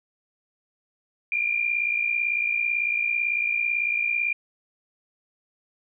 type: tone pair together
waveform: sine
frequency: 2349 / 2407 Hz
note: D7 / D7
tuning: 0 / +42 cents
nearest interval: unison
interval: 42 cents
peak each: -28 / -23 dBFS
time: 1.32-4.33 s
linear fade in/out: 2 ms
effects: none